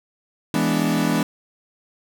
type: chord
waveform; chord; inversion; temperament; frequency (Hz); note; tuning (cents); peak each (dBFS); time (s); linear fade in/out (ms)
40% pulse; E dominant seventh; none; equal; 164.81 / 207.7 / 246.9 / 293.7; E3 / G#3 / B3 / D4; 0 / 0 / 0 / 0; -23; 0.54-1.23; 2
effects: none